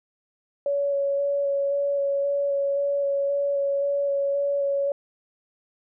sine tone with vibrato, 562 Hz, C#5, 24 cents sharp, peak -21 dBFS, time 0.66-4.92 s, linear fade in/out 2 ms, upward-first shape square, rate 1.9 Hz, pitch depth 10 cents each way, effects none

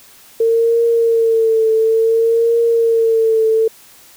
sine tone with vibrato, 453.8 Hz, A#4, 47 cents flat, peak -10 dBFS, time 0.4-3.68 s, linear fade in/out 5 ms, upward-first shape triangle, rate 0.57 Hz, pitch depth 46 cents each way, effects white hiss -44 dBFS RMS until 4.16 s

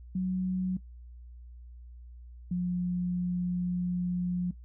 sine tone pair in turn, 185 / 178.43 Hz, F#3 / F3, 0 / +37 cents, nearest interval minor second, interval 63 cents, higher first, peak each -27 dBFS, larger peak neither, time 0.15-0.77 / 2.51-4.51 s, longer second, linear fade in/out 5 ms, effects noise-tail reverb RT60 0.1 s tail -19 dB re dry + added 60 Hz sine -45 dBFS peak until 4.64 s

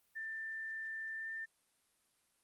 sine tone with pitch glide, 1782 to 1793.4 Hz, A6 to A6, +22 to +33 cents, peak -40 dBFS, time 0.15-1.46 s, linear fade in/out 20 ms, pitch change +11 cents, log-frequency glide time 1.16-1.28 s, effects white hiss -75 dBFS RMS until 2.43 s + Opus 32 kbps

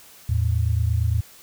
sine tone pair together, 81.23 / 110 Hz, E2 / A2, -25 / 0 cents, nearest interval perfect fourth, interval 525 cents, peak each -21 dBFS, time 0.29-1.21 s, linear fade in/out 5 ms, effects white hiss -48 dBFS RMS until 1.42 s

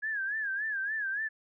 sine tone with vibrato, 1661.2 Hz, G#6, in tune, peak -30 dBFS, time 0.02-1.29 s, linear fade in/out 20 ms, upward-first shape sine, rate 3.5 Hz, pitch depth 120 cents each way, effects none

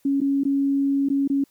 sine tone with dropouts, 277.2 Hz, C#4, in tune, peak -18 dBFS, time 0.05-1.44 s, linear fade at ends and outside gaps 5 ms, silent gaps 0.205-0.214 / 0.436-0.451 / 1.088-1.1 / 1.277-1.299 s, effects white hiss -63 dBFS RMS until 1.5 s

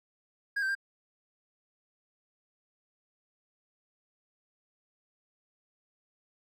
triangle tone with pitch steps, 1633 / 1554 / 1593 Hz, G#6 / G6 / G6, -30 / -16 / +27 cents, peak -26 dBFS, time 0.56-0.752 s, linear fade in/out 10 ms, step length 64 ms, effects none

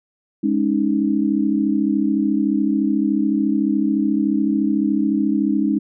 sine chord, Ab suspended fourth, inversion none, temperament equal, 207.7 / 277.2 / 311.1 Hz, Ab3 / Db4 / Eb4, 0 / 0 / 0 cents, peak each -20 dBFS, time 0.43-5.79 s, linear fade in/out 10 ms, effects none

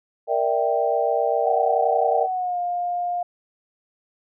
sine chord, E half-diminished seventh, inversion second, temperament equal with one note detuned, 466.2 / 591.8 / 659.3 / 784 Hz, Bb4 / D5 / E5 / G5, 0 / +13 / 0 / 0 cents, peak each -24 dBFS, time 0.27-2.28 s, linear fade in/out 50 ms
sine tone with pitch glide, 753 to 706.6 Hz, F#5 to F5, +30 to +20 cents, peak -22 dBFS, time 1.45-3.23 s, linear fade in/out 5 ms, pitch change -110 cents, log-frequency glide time 2.25-2.59 s
effects none

